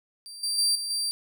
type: tone with level steps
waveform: 30% pulse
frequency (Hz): 4699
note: D8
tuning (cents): 0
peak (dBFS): -37 / -23 / -18 / -27 / -23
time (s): 0.26-1.11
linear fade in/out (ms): 0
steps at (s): 0.43 / 0.58 / 0.75 / 0.9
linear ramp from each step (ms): 5
effects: none